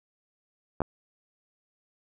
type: clicks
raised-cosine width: 1 ms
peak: -13 / -14 dBFS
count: 2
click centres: 0.805 / 0.818 s
effects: none